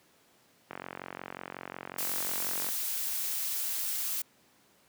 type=click train; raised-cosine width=0.5 ms; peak=-23 dBFS; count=91; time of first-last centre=0.71-2.688 s; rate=45.5 Hz
type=noise; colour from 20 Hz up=blue; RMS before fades=-33 dBFS; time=1.98-4.22 s; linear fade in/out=5 ms
effects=pink hiss -64 dBFS RMS until 4.88 s + high-pass 150 Hz 12 dB/octave